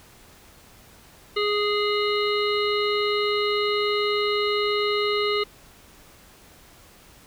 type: harmonic tone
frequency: 415.3 Hz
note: G#4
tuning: in tune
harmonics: 1 / 3 / 5 / 7 / 9 / 10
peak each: -23 / -28 / -30 / -31 / -33 / -33 dBFS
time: 1.36-5.44 s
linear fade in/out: 10 ms
effects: pink hiss -51 dBFS RMS until 7.26 s